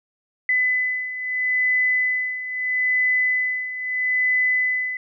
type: beating tone pair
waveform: sine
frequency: 2007 / 2007.77 Hz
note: B6 / B6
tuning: +27 / +28 cents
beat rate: 0.77 Hz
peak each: -25 / -20 dBFS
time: 0.49-4.97 s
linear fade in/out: 2 ms
effects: none